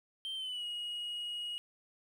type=tone with pitch glide; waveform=sine; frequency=3136 to 2892 Hz; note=G7 to F#7; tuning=0 to -40 cents; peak=-34 dBFS; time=0.25-1.58 s; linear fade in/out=0 ms; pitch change=-140 cents; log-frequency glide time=0.35-0.64 s; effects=tanh soft clip ceiling -36 dBFS + 11-bit